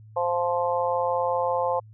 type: harmonic tone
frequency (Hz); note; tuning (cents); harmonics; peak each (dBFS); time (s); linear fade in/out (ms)
174.61; F3; 0; 3 / 4 / 5 / 6; -25 / -30 / -27 / -30; 0.16-1.8; 10
effects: added 108 Hz sine -45 dBFS peak until 1.93 s